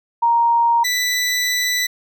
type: tone pair in turn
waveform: sine / 20% pulse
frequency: 935 / 1981.2 Hz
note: A#5 / B6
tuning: +5 / +5 cents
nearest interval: octave + minor second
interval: 1300 cents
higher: second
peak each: -12 dBFS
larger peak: neither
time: 0.22-0.84 / 0.84-1.87 s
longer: second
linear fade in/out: 10 ms
effects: none